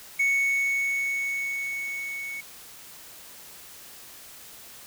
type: tone with level ramp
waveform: triangle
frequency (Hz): 2217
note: C#7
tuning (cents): 0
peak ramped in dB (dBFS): -18 to -31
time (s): 0.19-2.41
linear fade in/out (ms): 10
effects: white hiss -46 dBFS RMS until 4.86 s